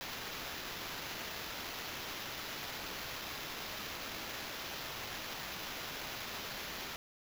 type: noise with sample-and-hold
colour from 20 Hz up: white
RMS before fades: -43 dBFS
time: 0.01-6.96 s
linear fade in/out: 0 ms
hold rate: 8820 Hz
effects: none